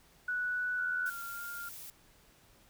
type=tone with pitch glide; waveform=sine; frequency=1476 to 1485.4 Hz; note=F#6 to F#6; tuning=-5 to +6 cents; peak=-31 dBFS; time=0.28-1.1 s; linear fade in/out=5 ms; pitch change=+11 cents; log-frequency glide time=0.43-0.87 s
type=tone with vibrato; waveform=sine; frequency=1396.9 Hz; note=F6; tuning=in tune; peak=-40 dBFS; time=0.78-1.69 s; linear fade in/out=5 ms; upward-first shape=sine; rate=1.7 Hz; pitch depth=11 cents each way
type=noise; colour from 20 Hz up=blue; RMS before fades=-47 dBFS; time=1.06-1.9 s; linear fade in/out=0 ms
effects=pink hiss -63 dBFS RMS until 2.69 s